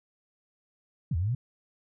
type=exponential two-way sweep; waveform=sine; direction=down then up; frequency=188.1 to 77.78 to 133.6 Hz; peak=-25 dBFS; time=1.11-1.35 s; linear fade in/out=5 ms; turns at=1.16 s; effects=none